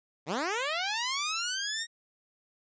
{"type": "linear sweep", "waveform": "10% pulse", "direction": "up", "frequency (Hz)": [130, 1882], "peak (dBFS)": -21, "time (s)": [0.26, 1.87], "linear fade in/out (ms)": 50, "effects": ["resampled to 16000 Hz"]}